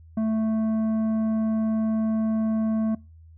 sine tone with tanh clipping, 220.2 Hz, A3, 2 cents sharp, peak -23 dBFS, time 0.17-2.95 s, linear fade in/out 5 ms, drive 9 dB, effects noise-tail reverb RT60 0.3 s tail -25 dB re dry + added 81 Hz sine -46 dBFS peak until 3.37 s

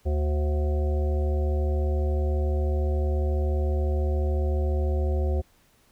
harmonic tone with a mistuned harmonic, 74.1 Hz, D2, 16 cents sharp, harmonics 1 / 3 / 5 / 7 / 9 / 10, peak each -22 / -38 / -33 / -35 / -42 / -42 dBFS, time 0.05-5.42 s, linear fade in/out 20 ms, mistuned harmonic 7, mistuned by +35 cents, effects pink hiss -62 dBFS RMS until 5.91 s

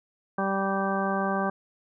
harmonic tone, 194.8 Hz, G3, 11 cents flat, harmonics 1 / 2 / 3 / 4 / 5 / 6 / 8, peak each -29 / -33 / -32 / -31 / -36 / -32 / -34 dBFS, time 0.38-1.5 s, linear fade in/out 5 ms, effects none

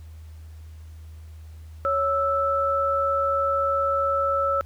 sine tone pair together, 554.4 / 1318.5 Hz, C#5 / E6, 0 / 0 cents, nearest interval octave + minor third, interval 1500 cents, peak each -24 / -22 dBFS, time 1.85-4.61 s, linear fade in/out 0 ms, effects added 79 Hz sine -39 dBFS peak until 4.65 s + pink hiss -59 dBFS RMS until 4.65 s

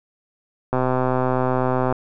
click train, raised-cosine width 1 ms, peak -7 dBFS, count 154, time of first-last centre 0.73-1.925 s, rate 128 Hz, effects none

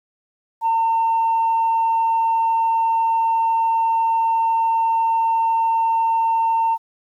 sine tone, 907 Hz, A#5, 48 cents flat, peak -14 dBFS, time 0.61-6.78 s, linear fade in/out 50 ms, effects tanh soft clip ceiling -12 dBFS + 9-bit

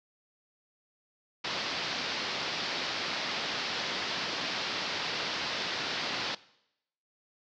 white low-pass noise, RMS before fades -34 dBFS, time 1.44-6.35 s, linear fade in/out 5 ms, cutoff 5100 Hz, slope 48 dB/octave, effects noise-tail reverb RT60 0.8 s tail -20 dB re dry + high-pass 150 Hz 12 dB/octave

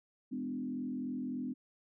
sine tone with frequency modulation, 252 Hz, B3, 35 cents sharp, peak -35 dBFS, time 0.31-1.54 s, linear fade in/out 20 ms, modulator 43.5 Hz, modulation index 0.97, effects none

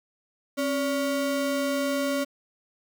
square ring-modulated tone, 420.9 Hz, G#4, 23 cents sharp, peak -22 dBFS, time 0.57-2.25 s, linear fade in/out 20 ms, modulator 151 Hz, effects 9-bit

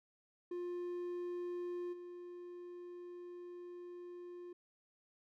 triangle tone with level steps, 353 Hz, F4, 19 cents sharp, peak -37 / -45 dBFS, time 0.51-4.53 s, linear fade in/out 5 ms, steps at 1.92 s, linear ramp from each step 20 ms, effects none

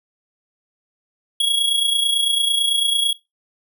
square tone with amplitude modulation, 3322 Hz, G#7, in tune, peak -14 dBFS, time 1.4-3.13 s, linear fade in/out 5 ms, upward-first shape sine, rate 29 Hz, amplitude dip 55%, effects noise-tail reverb RT60 0.2 s tail -18 dB re dry

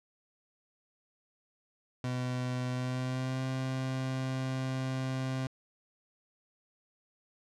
30% pulse tone with pitch glide, 125.8 to 131.07 Hz, B2 to C3, +32 to +3 cents, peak -29 dBFS, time 2.04-5.47 s, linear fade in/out 2 ms, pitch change +71 cents, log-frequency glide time 2.7-3.43 s, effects low-pass 7000 Hz 12 dB/octave

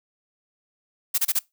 blue noise bursts, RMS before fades -21 dBFS, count 4, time 1.14-1.392 s, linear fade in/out 10 ms, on 42 ms, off 28 ms, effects noise-tail reverb RT60 0.2 s tail -23 dB re dry

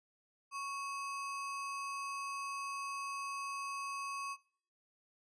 sine tone with sample-and-hold, 1108.7 Hz, C#6, in tune, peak -38 dBFS, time 0.51-4.37 s, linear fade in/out 50 ms, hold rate 3675 Hz, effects noise-tail reverb RT60 0.5 s tail -20 dB re dry + resampled to 22050 Hz

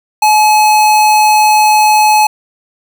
square tone, 853 Hz, G#5, 46 cents sharp, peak -6 dBFS, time 0.22-2.27 s, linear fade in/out 5 ms, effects none

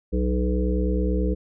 harmonic tone with a mistuned harmonic, 62 Hz, B1, 7 cents sharp, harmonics 1 / 3 / 5 / 7 / 8, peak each -22 / -27 / -29 / -30 / -31 dBFS, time 0.12-1.35 s, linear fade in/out 20 ms, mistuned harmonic 7, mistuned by -29 cents, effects none

